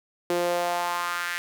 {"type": "tone with high-pass filter sweep", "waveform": "sawtooth", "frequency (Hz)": 174.61, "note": "F3", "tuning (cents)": 0, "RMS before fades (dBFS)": -27, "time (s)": [0.3, 1.38], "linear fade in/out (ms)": 0, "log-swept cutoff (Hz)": [390, 1800], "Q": 3, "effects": []}